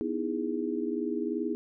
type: chord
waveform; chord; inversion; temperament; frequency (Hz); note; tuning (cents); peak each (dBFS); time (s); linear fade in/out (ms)
sine; E major seventh; second; just; 247.2 / 309 / 329.6 / 412; B3 / D#4 / E4 / G#4; +2 / -12 / 0 / -14; -34; 0.01-1.55; 0
effects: none